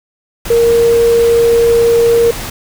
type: tone in noise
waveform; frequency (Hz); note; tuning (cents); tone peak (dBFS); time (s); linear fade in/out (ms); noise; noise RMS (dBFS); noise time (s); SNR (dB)
sine; 466.2; A#4; 0; -6; 0.5-2.31; 5; pink; -23; 0.45-2.5; +14
effects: none

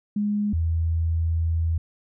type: tone pair in turn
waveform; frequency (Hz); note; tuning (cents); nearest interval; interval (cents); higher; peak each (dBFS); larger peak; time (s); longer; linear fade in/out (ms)
sine; 207.2 / 82.23; G#3 / E2; -4 / -4; octave + major third; 1600; first; -21 / -20; second; 0.16-0.53 / 0.53-1.78; second; 5
effects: none

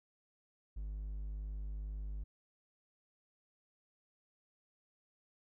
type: tone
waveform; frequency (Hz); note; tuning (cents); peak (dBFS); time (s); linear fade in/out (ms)
triangle; 51.1; G#1; -27; -37; 0.76-2.24; 10
effects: none

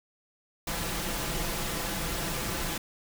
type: noise with comb filter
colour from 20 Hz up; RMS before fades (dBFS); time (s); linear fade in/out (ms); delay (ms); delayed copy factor
pink; -32; 0.67-2.78; 5; 5.9; +0.55
effects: none

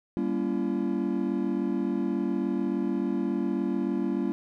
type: chord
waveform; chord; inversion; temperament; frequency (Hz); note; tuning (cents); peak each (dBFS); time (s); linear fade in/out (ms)
triangle; G diminished seventh; none; just; 196 / 235.2 / 282.2 / 338.7; G3 / Bb3 / Db4 / Fb4; 0 / +16 / +31 / +47; -29; 0.17-4.32; 0
effects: none

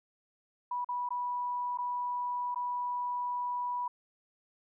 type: tone with dropouts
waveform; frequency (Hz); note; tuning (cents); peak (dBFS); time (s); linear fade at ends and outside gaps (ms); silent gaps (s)
sine; 980; B5; -14; -31; 0.71-3.88; 5; 0.846-0.888 / 1.09-1.105 / 1.775-1.785 / 2.546-2.558
effects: none

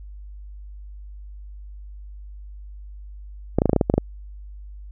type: clicks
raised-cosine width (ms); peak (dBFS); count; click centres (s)
2; -3; 10; 3.586 / 3.619 / 3.657 / 3.695 / 3.732 / 3.763 / 3.812 / 3.899 / 3.94 / 3.98
effects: added 50 Hz sine -36 dBFS peak until 4.91 s

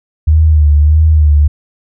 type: tone with vibrato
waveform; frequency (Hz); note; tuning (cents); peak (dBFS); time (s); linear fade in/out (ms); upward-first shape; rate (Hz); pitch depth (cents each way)
sine; 76.2; D#2; -36; -4; 0.27-1.48; 10; sine; 1.6; 62
effects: none

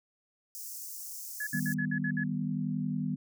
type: high-pass noise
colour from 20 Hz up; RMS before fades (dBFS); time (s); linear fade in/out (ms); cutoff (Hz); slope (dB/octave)
white; -42; 0.55-1.74; 0; 5300; 48
type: tone bursts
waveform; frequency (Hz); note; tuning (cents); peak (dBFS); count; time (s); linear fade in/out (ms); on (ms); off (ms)
sine; 1700; G#6; +40; -32; 7; 1.4-2.238; 5; 70; 58
type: chord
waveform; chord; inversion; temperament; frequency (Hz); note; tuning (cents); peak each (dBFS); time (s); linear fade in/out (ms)
sine; Eb augmented; none; equal; 155.56 / 196 / 246.9; Eb3 / G3 / B3; 0 / 0 / 0; -34; 1.53-3.16; 10
effects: none

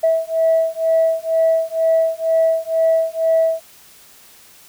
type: beating tone pair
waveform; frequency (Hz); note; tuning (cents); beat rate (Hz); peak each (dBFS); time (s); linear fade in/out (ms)
sine; 650 / 652.1; E5 / E5; -24 / -19; 2.1; -16; 0.03-3.61; 10
effects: tanh soft clip ceiling -7 dBFS + white hiss -46 dBFS RMS until 4.68 s

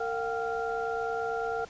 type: tone cluster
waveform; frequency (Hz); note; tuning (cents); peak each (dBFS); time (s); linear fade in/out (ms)
sine; 457.5 / 710 / 779 / 1389; A#4 / F5 / G5 / F6; -32 / +28 / -11 / -10; -32 / -35 / -36 / -36; 0-1.65; 5
effects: pink hiss -51 dBFS RMS until 1.69 s + resampled to 16000 Hz

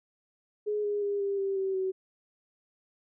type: tone with pitch steps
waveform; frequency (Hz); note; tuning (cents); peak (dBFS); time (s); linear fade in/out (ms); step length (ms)
sine; 419.2 / 412 / 404.9 / 398 / 391.1 / 384.4 / 377.8; G#4 / G#4 / G#4 / G4 / G4 / G4 / F#4; +16 / -14 / -44 / +26 / -4 / -34 / +36; -27; 0.66-1.92; 20; 180
effects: none

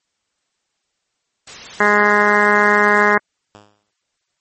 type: noise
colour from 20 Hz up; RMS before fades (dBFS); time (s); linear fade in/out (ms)
white; -34; 1.47-3.15; 5
type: harmonic tone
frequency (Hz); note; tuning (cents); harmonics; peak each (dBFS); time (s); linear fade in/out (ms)
207.4; G#3; -2; 1 / 2 / 3 / 4 / 5 / 6 / 7 / 8 / 9 / 10; -22 / -18 / -22 / -21 / -18 / -21 / -21 / -17 / -19 / -23; 1.8-3.18; 5
type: tone with exponential decay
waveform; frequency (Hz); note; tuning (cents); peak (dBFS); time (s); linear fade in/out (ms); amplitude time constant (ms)
5% pulse; 103.83; G#2; 0; -26; 3.55-3.91; 0; 77
effects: white hiss -71 dBFS RMS until 4.4 s + MP3 32 kbps

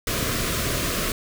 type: band-stop noise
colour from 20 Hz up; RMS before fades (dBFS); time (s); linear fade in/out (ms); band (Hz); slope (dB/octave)
pink; -25; 0.07-1.12; 2; 700 to 1000; 96
effects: none

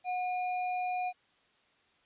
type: tone with sample-and-hold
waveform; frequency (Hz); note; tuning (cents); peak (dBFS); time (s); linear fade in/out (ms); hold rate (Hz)
sine; 729; F#5; -26; -30; 0.04-1.13; 50; 3150
effects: white hiss -68 dBFS RMS until 2.05 s + resampled to 8000 Hz

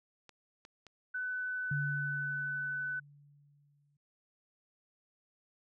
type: clicks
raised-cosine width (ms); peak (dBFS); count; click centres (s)
0.2; -35; 3; 0.293 / 0.651 / 0.867
type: tone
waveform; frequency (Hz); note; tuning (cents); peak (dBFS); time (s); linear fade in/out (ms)
sine; 1502; F#6; +26; -34; 1.14-3; 10
type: tone with exponential decay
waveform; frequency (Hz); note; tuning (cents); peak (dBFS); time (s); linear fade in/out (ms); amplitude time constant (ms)
sine; 144; D3; -34; -31; 1.71-3.97; 5; 490
effects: none

